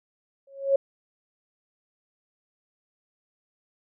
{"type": "tone with exponential growth", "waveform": "sine", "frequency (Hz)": 549, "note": "C#5", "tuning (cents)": -17, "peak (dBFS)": -14, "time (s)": [0.47, 0.76], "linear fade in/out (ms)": 5, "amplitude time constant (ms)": 62, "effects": []}